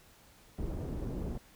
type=low-pass noise; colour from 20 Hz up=pink; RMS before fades=-37 dBFS; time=0.58-1.38 s; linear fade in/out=5 ms; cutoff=410 Hz; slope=12 dB/octave; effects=pink hiss -60 dBFS RMS until 1.55 s

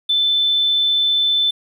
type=tone; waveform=triangle; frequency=3525 Hz; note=A7; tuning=2 cents sharp; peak=-10 dBFS; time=0.09-1.51 s; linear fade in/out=10 ms; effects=tanh soft clip ceiling -12 dBFS

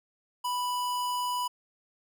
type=tone; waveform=square; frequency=987.8 Hz; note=B5; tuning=in tune; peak=-29 dBFS; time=0.44-1.48 s; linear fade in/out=10 ms; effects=none

